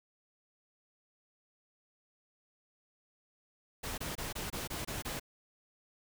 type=noise bursts; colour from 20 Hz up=pink; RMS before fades=-39 dBFS; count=8; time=3.83-5.198 s; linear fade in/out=10 ms; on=150 ms; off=24 ms; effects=none